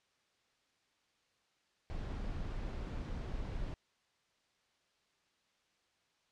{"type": "noise", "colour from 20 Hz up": "brown", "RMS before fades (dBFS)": -40, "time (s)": [1.9, 3.74], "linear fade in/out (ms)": 0, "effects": ["white hiss -75 dBFS RMS until 6.31 s", "low-pass 5000 Hz 12 dB/octave"]}